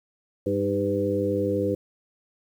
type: harmonic tone with a mistuned harmonic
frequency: 100 Hz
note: G2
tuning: 35 cents sharp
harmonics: 1 / 2 / 3 / 4 / 5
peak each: -31 / -31 / -28 / -28 / -26 dBFS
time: 0.46-1.75 s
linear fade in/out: 5 ms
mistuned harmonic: 3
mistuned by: +45 cents
effects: 9-bit